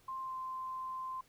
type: tone with pitch glide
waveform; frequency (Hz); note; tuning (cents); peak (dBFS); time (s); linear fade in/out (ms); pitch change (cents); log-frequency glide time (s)
sine; 1052 to 1039.9; C6 to C6; +9 to -11; -38; 0.08-1.21; 5; -20; 0.2-0.35
effects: pink hiss -67 dBFS RMS until 1.28 s